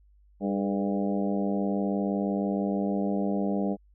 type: harmonic tone with a mistuned harmonic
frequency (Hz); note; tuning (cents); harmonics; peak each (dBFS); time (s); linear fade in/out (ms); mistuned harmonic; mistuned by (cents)
99.5; G2; +26; 2 / 3 / 4 / 5 / 6 / 7 / 8; -27 / -32 / -35 / -36 / -36 / -38 / -41; 0.4-3.77; 50; 4; +57
effects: added 50 Hz sine -56 dBFS peak until 3.94 s